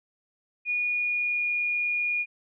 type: tone with pitch glide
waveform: sine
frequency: 2450 to 2436 Hz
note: D#7 to D#7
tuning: -27 to -37 cents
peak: -24 dBFS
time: 0.65-2.26 s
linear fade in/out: 50 ms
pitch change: -10 cents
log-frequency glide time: 0.78-1.47 s
effects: none